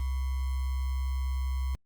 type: tone with sample-and-hold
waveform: sine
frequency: 65.4 Hz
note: C2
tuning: in tune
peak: -27 dBFS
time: 0-1.75 s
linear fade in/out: 0 ms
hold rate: 1050 Hz
effects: Opus 24 kbps